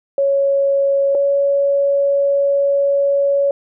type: tone pair in turn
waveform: sine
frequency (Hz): 554.4 / 560.5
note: C#5 / C#5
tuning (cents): 0 / +19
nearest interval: unison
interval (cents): 19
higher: second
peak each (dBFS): -12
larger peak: neither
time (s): 0.18-1.15 / 1.15-3.51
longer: second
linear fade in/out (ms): 2
effects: none